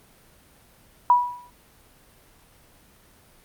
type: tone with exponential decay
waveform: sine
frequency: 977 Hz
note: B5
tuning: 19 cents flat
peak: -10 dBFS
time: 1.1-1.5 s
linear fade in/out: 1 ms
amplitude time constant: 85 ms
effects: pink hiss -55 dBFS RMS until 3.44 s + Opus 32 kbps